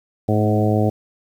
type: harmonic tone with a mistuned harmonic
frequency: 106.4 Hz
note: G#2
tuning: 42 cents sharp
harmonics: 1 / 2 / 3 / 4 / 5 / 6 / 7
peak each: -18 / -21 / -23 / -24 / -25 / -26 / -26 dBFS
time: 0.28-0.9 s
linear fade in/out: 10 ms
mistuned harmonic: 2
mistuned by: +16 cents
effects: 8-bit